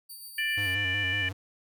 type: tone with tremolo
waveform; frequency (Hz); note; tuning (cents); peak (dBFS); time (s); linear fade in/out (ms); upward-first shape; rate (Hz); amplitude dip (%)
5% pulse; 4614; D8; -31; -34; 0.09-0.75; 10; sine; 7.5; 35
type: harmonic tone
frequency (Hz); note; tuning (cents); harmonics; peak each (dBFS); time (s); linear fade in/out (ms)
590; D5; +8; 3 / 4 / 5; -29 / -31 / -33; 0.38-1.29; 5
type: tone with vibrato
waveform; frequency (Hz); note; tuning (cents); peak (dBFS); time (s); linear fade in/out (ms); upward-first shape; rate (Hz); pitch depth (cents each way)
square; 97.2; G2; -14; -35; 0.57-1.33; 10; square; 5.4; 73
effects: none